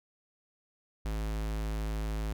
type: tone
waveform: square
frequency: 53.4 Hz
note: G#1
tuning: 49 cents sharp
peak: -32 dBFS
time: 1.05-2.33 s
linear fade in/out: 5 ms
effects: none